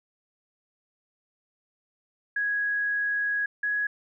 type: tone pair in turn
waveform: sine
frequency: 1661.2 / 1672.8 Hz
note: G#6 / G#6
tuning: 0 / +12 cents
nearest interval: unison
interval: 12 cents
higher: second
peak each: -24 dBFS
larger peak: neither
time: 2.36-3.46 / 3.63-3.87 s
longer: first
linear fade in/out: 5 ms
effects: none